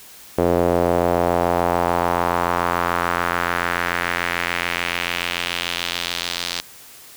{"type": "tone with band-pass filter sweep", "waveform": "sawtooth", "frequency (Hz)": 86.9, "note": "F2", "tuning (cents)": -8, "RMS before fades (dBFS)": -21, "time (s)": [0.38, 6.61], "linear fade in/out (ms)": 5, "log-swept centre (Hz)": [490, 4400], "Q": 1.8, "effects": ["white hiss -43 dBFS RMS until 7.16 s"]}